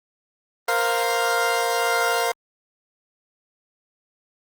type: chord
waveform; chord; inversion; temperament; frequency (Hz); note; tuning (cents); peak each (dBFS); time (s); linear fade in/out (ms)
20% pulse; Bb suspended second; none; equal; 466.2 / 523.3 / 698.5; Bb4 / C5 / F5; 0 / 0 / 0; -19 / -22 / -18; 0.68-2.32; 5
effects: Opus 24 kbps